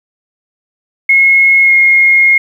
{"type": "tone with pitch glide", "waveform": "sine", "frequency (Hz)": [2168, 2146], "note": ["C#7", "C7"], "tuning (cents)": [-39, 43], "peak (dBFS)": -4, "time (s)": [1.09, 2.38], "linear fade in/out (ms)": 5, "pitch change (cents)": -18, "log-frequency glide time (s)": [1.62, 1.73], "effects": ["7-bit"]}